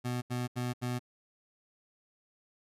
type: tone bursts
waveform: 25% pulse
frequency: 123.47 Hz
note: B2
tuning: in tune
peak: -28 dBFS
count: 4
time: 0.04-0.994 s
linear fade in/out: 20 ms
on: 180 ms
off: 78 ms
effects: resampled to 32000 Hz